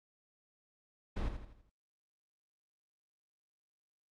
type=noise with echo; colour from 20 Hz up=brown; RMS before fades=-35 dBFS; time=1.16-1.29 s; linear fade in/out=10 ms; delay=82 ms; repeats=5; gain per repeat=-7 dB; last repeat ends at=1.7 s; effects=low-pass 5000 Hz 12 dB/octave + Opus 48 kbps